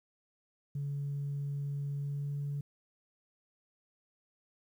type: tone with pitch glide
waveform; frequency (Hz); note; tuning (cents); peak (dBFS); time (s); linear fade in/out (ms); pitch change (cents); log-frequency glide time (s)
sine; 142 to 143.15; C#3 to D3; +42 to -44; -32; 0.75-2.61; 5; +14; 1.99-2.33
effects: tanh soft clip ceiling -30 dBFS + 11-bit